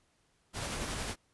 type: noise with tremolo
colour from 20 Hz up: pink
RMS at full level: -36 dBFS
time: 0.53-1.16 s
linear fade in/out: 50 ms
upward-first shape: sine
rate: 11 Hz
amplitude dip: 25%
effects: pink hiss -72 dBFS RMS until 1.33 s + resampled to 24000 Hz